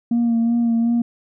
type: tone with vibrato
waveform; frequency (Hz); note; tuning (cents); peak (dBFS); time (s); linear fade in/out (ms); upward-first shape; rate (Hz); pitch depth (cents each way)
sine; 233.1; A#3; 0; -13; 0.11-1.02; 5; sine; 2.7; 26
effects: tanh soft clip ceiling -13 dBFS